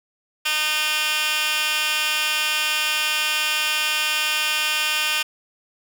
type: tone with high-pass filter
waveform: 15% pulse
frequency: 306.2 Hz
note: D#4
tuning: 28 cents flat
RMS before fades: -22 dBFS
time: 0.45-5.23 s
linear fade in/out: 10 ms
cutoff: 2200 Hz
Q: 2.8
effects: none